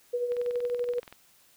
sine tone with tremolo, 486.4 Hz, B4, 26 cents flat, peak -24 dBFS, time 0.13-1 s, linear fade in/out 10 ms, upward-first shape triangle, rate 12 Hz, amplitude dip 60%
click train, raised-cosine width 0.3 ms, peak -29 dBFS, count 18, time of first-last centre 0.32-1.126 s, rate 21.1 Hz
effects white hiss -61 dBFS RMS until 1.56 s

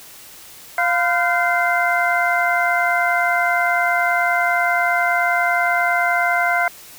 sine tone cluster, 699 / 1012 / 1402 / 1532 / 2077 Hz, F5 / B5 / F6 / G6 / C7, +1 / +42 / +6 / -40 / -13 cents, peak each -19 / -26 / -23 / -22 / -21 dBFS, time 0.78-6.68 s, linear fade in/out 2 ms, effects white hiss -41 dBFS RMS until 6.98 s

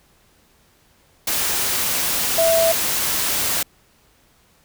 sine tone in noise, 659.3 Hz, E5, in tune, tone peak -14 dBFS, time 2.38-2.72 s, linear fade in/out 5 ms, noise white, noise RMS -21 dBFS, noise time 1.27-3.63 s, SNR +4 dB, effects pink hiss -57 dBFS RMS until 4.64 s

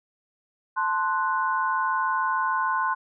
sine chord, F# diminished, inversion first, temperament equal, 880 / 1046.5 / 1480 Hz, A5 / C6 / F#6, 0 / 0 / 0 cents, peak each -29 / -24 / -28 dBFS, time 0.76-2.95 s, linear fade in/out 20 ms, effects none

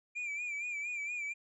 triangle tone with vibrato, 2374 Hz, D7, 18 cents sharp, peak -34 dBFS, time 0.15-1.34 s, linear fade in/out 20 ms, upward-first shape sine, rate 4.3 Hz, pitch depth 67 cents each way, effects resampled to 22050 Hz

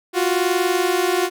sawtooth tone pair together, 349.6 / 370.4 Hz, F4 / F#4, +2 / +2 cents, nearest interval minor second, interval 100 cents, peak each -16 dBFS, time 0.13-1.3 s, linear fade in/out 50 ms, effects none

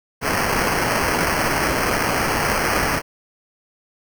white noise with sample-and-hold, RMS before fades -20 dBFS, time 0.21-3.02 s, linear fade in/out 50 ms, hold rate 3675 Hz, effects none

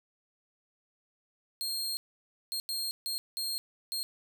sawtooth tone bursts at uneven times, 4222 Hz, C8, 15 cents sharp, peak -29 dBFS, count 6, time 1.61-1.97 / 2.52-2.6 / 2.69-2.91 / 3.06-3.18 / 3.37-3.58 / 3.92-4.03 s, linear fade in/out 0 ms, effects none

